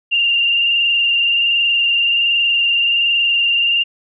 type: tone with frequency modulation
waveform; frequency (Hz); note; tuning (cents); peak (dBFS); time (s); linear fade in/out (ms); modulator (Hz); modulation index
sine; 2794; F7; 0; -12; 0.11-3.84; 20; 21.3; 2.2
effects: none